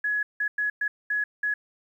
sine tone bursts at uneven times, 1685 Hz, G#6, 25 cents sharp, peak -23 dBFS, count 6, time 0.04-0.23 / 0.4-0.48 / 0.58-0.7 / 0.81-0.88 / 1.1-1.24 / 1.43-1.54 s, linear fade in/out 5 ms, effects 10-bit

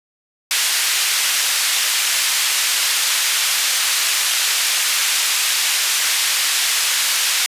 pink band-pass noise, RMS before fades -18 dBFS, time 0.51-7.46 s, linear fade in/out 0 ms, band 2200 to 12000 Hz, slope 12 dB/octave, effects resampled to 32000 Hz

